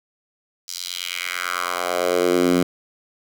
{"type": "tone with high-pass filter sweep", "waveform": "10% pulse", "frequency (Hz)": 89, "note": "F2", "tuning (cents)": 33, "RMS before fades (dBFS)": -22, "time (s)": [0.68, 2.63], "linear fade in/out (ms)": 5, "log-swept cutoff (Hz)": [5400, 210], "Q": 2.3, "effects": []}